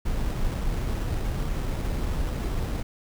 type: noise with sample-and-hold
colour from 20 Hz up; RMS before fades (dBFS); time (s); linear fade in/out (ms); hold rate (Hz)
brown; -27; 0.05-2.83; 10; 4410
effects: none